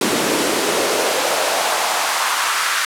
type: noise with high-pass filter sweep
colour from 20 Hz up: pink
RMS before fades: -18 dBFS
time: 0.01-2.85 s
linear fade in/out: 2 ms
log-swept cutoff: 260 to 1400 Hz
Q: 2.1
effects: low-pass 11000 Hz 12 dB/octave